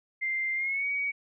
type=tone with pitch glide; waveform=sine; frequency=2093 to 2256 Hz; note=C7 to C#7; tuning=0 to +30 cents; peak=-27 dBFS; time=0.21-1.12 s; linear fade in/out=20 ms; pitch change=+130 cents; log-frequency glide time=0.55-0.87 s; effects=none